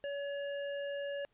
square tone, 566 Hz, C#5, 36 cents sharp, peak -37 dBFS, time 0.04-1.25 s, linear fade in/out 0 ms, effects pink hiss -75 dBFS RMS until 1.33 s + resampled to 8000 Hz

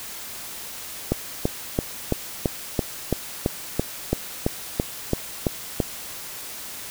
click train, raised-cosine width 2 ms, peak -6 dBFS, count 15, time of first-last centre 1.12-5.802 s, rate 2.99 Hz, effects white hiss -36 dBFS RMS until 6.9 s

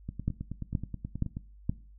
two click trains, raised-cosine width 5 ms, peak -15 / -23 dBFS, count 4 / 13, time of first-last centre 0.28-1.695 / 0.09-1.369 s, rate 2.12 / 9.38 Hz, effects noise-tail reverb RT60 0.4 s tail -19 dB re dry + added 50 Hz sine -50 dBFS peak until 1.98 s

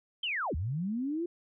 sine linear two-way sweep, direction down then up, 3195 to 67.9 to 353.9 Hz, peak -30 dBFS, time 0.23-1.26 s, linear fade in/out 5 ms, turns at 0.55 s, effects none

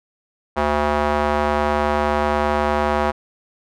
square tone with band-pass filter, 74.1 Hz, D2, 16 cents sharp, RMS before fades -19 dBFS, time 0.56-3.12 s, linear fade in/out 20 ms, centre 880 Hz, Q 1.3, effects none

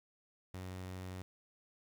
sawtooth tone, 92.5 Hz, F#2, in tune, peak -39 dBFS, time 0.54-1.22 s, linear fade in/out 0 ms, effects 11-bit

